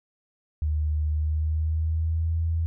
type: tone with pitch glide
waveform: sine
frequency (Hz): 76.2 to 82.14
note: D#2 to E2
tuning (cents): -36 to -6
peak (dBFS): -22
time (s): 0.62-2.66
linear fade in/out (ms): 0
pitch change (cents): +130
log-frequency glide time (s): 1.1-2.36
effects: none